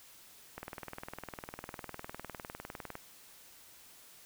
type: click train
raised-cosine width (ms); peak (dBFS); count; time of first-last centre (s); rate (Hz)
0.5; -26; 48; 0.58-2.954; 19.8
effects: white hiss -57 dBFS RMS until 4.25 s